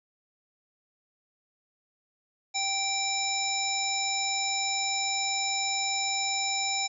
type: harmonic tone with a mistuned harmonic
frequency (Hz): 781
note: G5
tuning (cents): -7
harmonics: 1 / 3 / 5 / 7 / 9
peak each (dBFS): -33 / -33 / -33 / -33 / -33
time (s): 2.54-6.88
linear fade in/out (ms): 20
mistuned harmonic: 7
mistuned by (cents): -55
effects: none